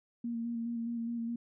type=tone with vibrato; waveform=sine; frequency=233.1 Hz; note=A#3; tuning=in tune; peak=-33 dBFS; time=0.24-1.36 s; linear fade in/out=5 ms; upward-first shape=square; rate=4.8 Hz; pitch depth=19 cents each way; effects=none